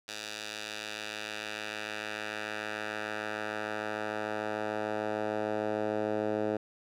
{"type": "tone with band-pass filter sweep", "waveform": "10% pulse", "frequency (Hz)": 106.7, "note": "G#2", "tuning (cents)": 47, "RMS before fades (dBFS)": -35, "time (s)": [0.08, 6.57], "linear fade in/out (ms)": 5, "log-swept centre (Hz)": [4400, 490], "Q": 1, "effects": []}